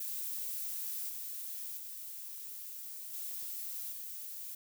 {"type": "noise with level steps", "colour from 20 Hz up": "violet", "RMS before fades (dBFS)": [-39, -42, -45, -41, -44], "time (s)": [0, 4.55], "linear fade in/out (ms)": 5, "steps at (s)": [1.09, 1.77, 3.13, 3.92], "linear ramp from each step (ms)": 5, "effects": []}